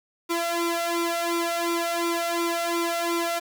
sawtooth tone with flanger, 339.7 Hz, F4, 48 cents flat, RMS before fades -26 dBFS, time 0.29-3.4 s, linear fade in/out 20 ms, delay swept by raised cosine 0.84 to 1.43 ms, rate 2.8 Hz, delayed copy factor +1, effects 8-bit

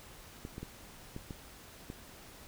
clicks, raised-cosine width 3 ms, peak -28 dBFS, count 6, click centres 0.451 / 0.581 / 0.63 / 1.164 / 1.308 / 1.901 s, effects pink hiss -53 dBFS RMS until 2.47 s

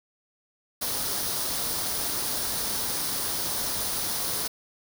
white noise with comb filter, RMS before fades -29 dBFS, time 0.81-4.48 s, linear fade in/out 10 ms, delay 0.2 ms, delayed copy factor +0.5, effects none

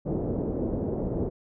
white low-pass noise, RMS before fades -29 dBFS, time 0.05-1.3 s, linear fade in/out 20 ms, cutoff 480 Hz, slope 24 dB/octave, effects none

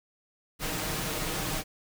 pink noise with comb filter, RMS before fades -32 dBFS, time 0.59-1.64 s, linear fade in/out 50 ms, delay 6.4 ms, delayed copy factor +0.5, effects none

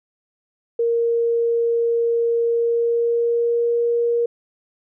sine tone with pitch glide, 466.2 to 471.3 Hz, A#4 to A#4, 0 to +19 cents, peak -16 dBFS, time 0.79-4.26 s, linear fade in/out 5 ms, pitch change +19 cents, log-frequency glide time 2.45-3.76 s, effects none

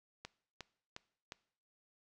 click train, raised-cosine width 0.2 ms, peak -27 dBFS, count 4, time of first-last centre 0.25-1.321 s, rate 2.8 Hz, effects noise-tail reverb RT60 0.6 s tail -21 dB re dry + resampled to 24000 Hz

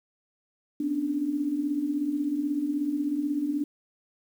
sine tone cluster, 251.2 / 277.5 / 293.8 Hz, B3 / C#4 / D4, +30 / +2 / +1 cents, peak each -35 / -34 / -26 dBFS, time 0.8-3.64 s, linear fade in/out 5 ms, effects 9-bit

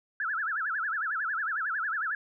sine tone with vibrato, 1500 Hz, F#6, 23 cents sharp, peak -28 dBFS, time 0.2-2.15 s, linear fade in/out 2 ms, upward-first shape sine, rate 11 Hz, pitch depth 260 cents each way, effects none

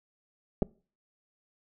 clicks, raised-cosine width 2 ms, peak -14 dBFS, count 2, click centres 0.622 / 0.627 s, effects noise-tail reverb RT60 0.4 s tail -24 dB re dry

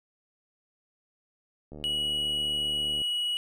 click train, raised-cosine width 2 ms, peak -30 dBFS, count 98, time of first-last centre 1.72-3.017 s, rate 74.8 Hz
triangle tone, 2918 Hz, F#7, 25 cents flat, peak -25 dBFS, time 1.84-3.37 s, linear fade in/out 0 ms
effects none

